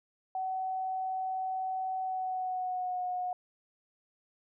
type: tone with pitch glide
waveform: sine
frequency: 754 to 726.6 Hz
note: F#5 to F#5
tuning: +32 to -32 cents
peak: -31 dBFS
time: 0.35-3.33 s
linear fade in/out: 2 ms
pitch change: -64 cents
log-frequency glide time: 2.01-3.03 s
effects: none